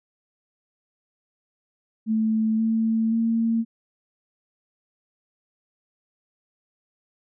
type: tone with pitch steps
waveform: sine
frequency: 220 / 223.8 / 227.8 Hz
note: A3 / A3 / A#3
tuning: 0 / +30 / -40 cents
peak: -19 dBFS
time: 2.06-3.65 s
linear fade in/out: 50 ms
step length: 530 ms
effects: none